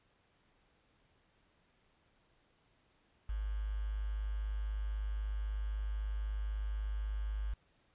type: tone with quantisation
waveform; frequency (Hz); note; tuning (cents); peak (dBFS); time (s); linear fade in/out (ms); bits
sine; 51.91; G#1; 0; -34; 3.29-7.54; 5; 9
effects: pink hiss -72 dBFS RMS until 7.94 s + resampled to 8000 Hz